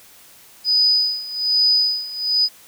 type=tone with tremolo; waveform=sine; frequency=4978 Hz; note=D#8; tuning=in tune; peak=-12 dBFS; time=0.64-2.49 s; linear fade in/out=50 ms; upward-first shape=sine; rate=1.2 Hz; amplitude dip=85%; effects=white hiss -47 dBFS RMS until 2.67 s